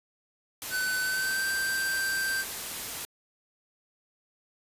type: noise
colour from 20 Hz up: white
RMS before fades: -36 dBFS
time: 0.62-3.05 s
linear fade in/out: 0 ms
type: tone with pitch glide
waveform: square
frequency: 1511 to 1566.1 Hz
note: F#6 to G6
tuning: +36 to -2 cents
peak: -28 dBFS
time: 0.7-2.45 s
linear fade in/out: 50 ms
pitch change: +62 cents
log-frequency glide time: 1.01-1.44 s
effects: resampled to 32000 Hz